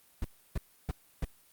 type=noise bursts; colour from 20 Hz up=brown; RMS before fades=-30 dBFS; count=4; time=0.22-1.246 s; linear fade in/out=2 ms; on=24 ms; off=310 ms; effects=white hiss -63 dBFS RMS until 1.52 s + Opus 32 kbps